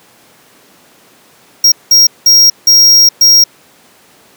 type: tone bursts at uneven times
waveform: square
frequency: 5600 Hz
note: F8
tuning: 4 cents sharp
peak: -3 dBFS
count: 5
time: 1.64-1.72 / 1.91-2.07 / 2.26-2.5 / 2.67-3.09 / 3.21-3.44 s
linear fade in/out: 5 ms
effects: pink hiss -44 dBFS RMS until 4.36 s + high-pass 200 Hz 12 dB/octave